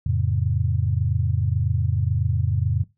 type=chord; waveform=sine; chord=F augmented; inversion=none; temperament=just; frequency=87.31 / 109.13 / 136.42 Hz; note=F2 / A2 / C#3; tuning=0 / -14 / -27 cents; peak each=-23 / -23 / -24 dBFS; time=0.06-2.84 s; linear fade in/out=5 ms; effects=noise-tail reverb RT60 0.2 s tail -17 dB re dry